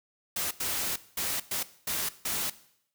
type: noise bursts at uneven times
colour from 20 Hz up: white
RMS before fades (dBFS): -31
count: 6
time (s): 0.36-0.51 / 0.6-0.96 / 1.17-1.4 / 1.51-1.63 / 1.87-2.09 / 2.25-2.5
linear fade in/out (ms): 5
effects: noise-tail reverb RT60 0.7 s tail -17 dB re dry